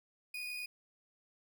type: tone with amplitude modulation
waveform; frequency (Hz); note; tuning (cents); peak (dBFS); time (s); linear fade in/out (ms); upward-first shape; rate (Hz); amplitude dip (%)
35% pulse; 2472; D#7; -12; -36; 0.34-0.66; 5; sine; 69.3; 30
effects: 13-bit